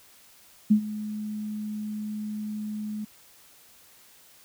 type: tone with ADSR envelope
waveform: sine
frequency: 212 Hz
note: G#3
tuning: 36 cents sharp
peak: -13 dBFS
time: 0.7-3.05 s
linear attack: 14 ms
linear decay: 88 ms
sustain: -17 dB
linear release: 9 ms
effects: white hiss -55 dBFS RMS until 4.44 s